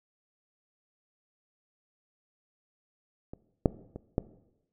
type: clicks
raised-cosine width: 2 ms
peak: -27 / -7 / -25 / -12 dBFS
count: 4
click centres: 3.335 / 3.658 / 3.96 / 4.181 s
effects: noise-tail reverb RT60 0.9 s tail -18 dB re dry

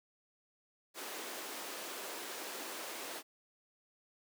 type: high-pass noise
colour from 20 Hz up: pink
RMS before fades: -44 dBFS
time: 0.94-3.23 s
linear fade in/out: 50 ms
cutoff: 310 Hz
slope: 24 dB/octave
effects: none

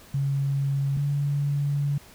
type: tone pair in turn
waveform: sine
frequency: 138.59 / 142.9 Hz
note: C#3 / D3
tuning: 0 / -47 cents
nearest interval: minor second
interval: 53 cents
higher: second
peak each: -22 dBFS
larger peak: neither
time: 0.14-0.97 / 0.97-1.98 s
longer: second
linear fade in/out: 5 ms
effects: pink hiss -50 dBFS RMS until 2.14 s

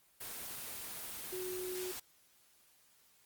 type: tone in noise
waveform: sine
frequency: 367.2 Hz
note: F#4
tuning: 13 cents flat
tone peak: -39 dBFS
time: 1.32-1.92 s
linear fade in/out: 10 ms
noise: white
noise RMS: -44 dBFS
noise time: 0.2-2 s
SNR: +2 dB
effects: white hiss -68 dBFS RMS until 3.25 s + Opus 24 kbps

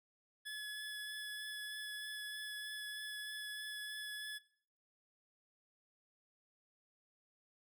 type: tone with vibrato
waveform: 25% pulse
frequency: 1706 Hz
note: G#6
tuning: 46 cents sharp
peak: -39 dBFS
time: 0.45-4.39 s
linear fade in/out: 20 ms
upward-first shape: triangle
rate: 3.2 Hz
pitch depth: 10 cents each way
effects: noise-tail reverb RT60 0.6 s tail -21 dB re dry

